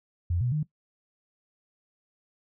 sine tone with pitch steps, 87.1 / 123.1 / 152 Hz, F2 / B2 / D#3, -4 / -5 / -40 cents, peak -24 dBFS, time 0.3-0.63 s, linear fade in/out 5 ms, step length 110 ms, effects noise-tail reverb RT60 0.1 s tail -18 dB re dry

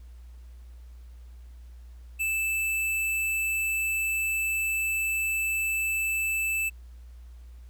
square tone, 2637 Hz, E7, in tune, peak -26 dBFS, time 2.19-6.7 s, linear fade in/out 20 ms, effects added 60 Hz sine -43 dBFS peak until 7.69 s + pink hiss -65 dBFS RMS until 7.69 s

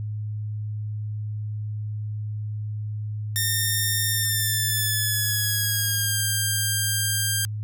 5% pulse tone with pitch glide, 1822 to 1595.3 Hz, A#6 to G6, -40 to +30 cents, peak -12 dBFS, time 3.36-7.45 s, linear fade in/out 0 ms, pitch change -230 cents, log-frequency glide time 4.08-6.21 s, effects added 106 Hz sine -27 dBFS peak until 7.63 s

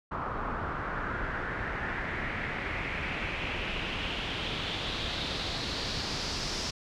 pink noise with low-pass filter sweep, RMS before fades -34 dBFS, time 0.11-6.71 s, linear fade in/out 10 ms, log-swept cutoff 1200 to 5400 Hz, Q 3.3, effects none

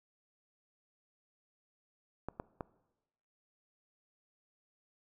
clicks, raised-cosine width 1 ms, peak -24 dBFS, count 3, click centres 2.286 / 2.399 / 2.608 s, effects noise-tail reverb RT60 1.0 s tail -20 dB re dry

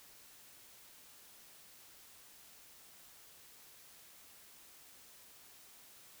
silence, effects white hiss -59 dBFS RMS until 6.2 s

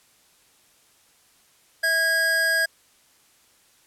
square tone pair together, 650.8 / 1640 Hz, E5 / G#6, -22 / -22 cents, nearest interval octave + major third, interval 1600 cents, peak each -30 / -20 dBFS, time 1.83-2.66 s, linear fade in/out 10 ms, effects white hiss -59 dBFS RMS until 3.86 s + low-pass 12000 Hz 12 dB/octave

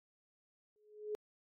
sine tone with exponential growth, 422.6 Hz, G#4, 30 cents sharp, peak -34 dBFS, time 0.76-1.15 s, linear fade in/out 0 ms, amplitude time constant 84 ms, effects AAC 48 kbps

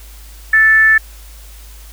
sine tone with frequency modulation, 1760 Hz, A6, in tune, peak -6 dBFS, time 0.53-0.98 s, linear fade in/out 5 ms, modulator 441 Hz, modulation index 0.29, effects added 52 Hz sine -34 dBFS peak until 1.92 s + white hiss -42 dBFS RMS until 1.92 s

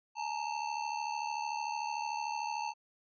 square ring-modulated tone, 888 Hz, A5, 16 cents sharp, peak -32 dBFS, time 0.15-2.74 s, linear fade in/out 50 ms, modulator 36.7 Hz, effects resampled to 16000 Hz

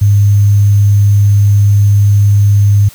sine tone with sample-and-hold, 101.7 Hz, G#2, 36 cents flat, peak -4 dBFS, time 0.01-2.89 s, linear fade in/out 10 ms, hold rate 6300 Hz, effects white hiss -37 dBFS RMS until 2.94 s

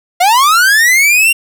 45% pulse linear sweep, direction up, 684 to 2794 Hz, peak -6 dBFS, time 0.2-1.33 s, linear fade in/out 10 ms, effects none

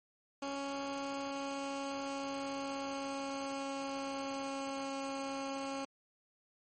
15% pulse tone with pitch glide, 277.6 to 273 Hz, C#4 to C#4, +3 to -26 cents, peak -31 dBFS, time 0.42-5.85 s, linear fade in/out 5 ms, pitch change -29 cents, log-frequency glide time 0.55-4.97 s, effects MP3 32 kbps

